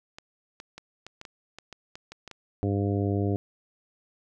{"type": "clicks", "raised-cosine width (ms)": 0.2, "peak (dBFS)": -24, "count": 12, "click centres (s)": [0.185, 0.601, 0.78, 1.066, 1.214, 1.252, 1.586, 1.727, 1.955, 2.12, 2.277, 2.313]}
{"type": "harmonic tone", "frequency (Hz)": 100.3, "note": "G2", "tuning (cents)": 40, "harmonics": [1, 2, 3, 4, 5, 6, 7], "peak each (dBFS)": [-26, -32, -30, -32, -37, -41, -39], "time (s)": [2.63, 3.36], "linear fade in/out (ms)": 0}
{"effects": []}